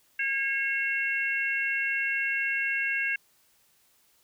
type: harmonic tone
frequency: 544 Hz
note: C#5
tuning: 33 cents flat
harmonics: 3 / 4 / 5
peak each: -29 / -30 / -31 dBFS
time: 0.19-3.16 s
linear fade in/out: 5 ms
effects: white hiss -65 dBFS RMS until 4.23 s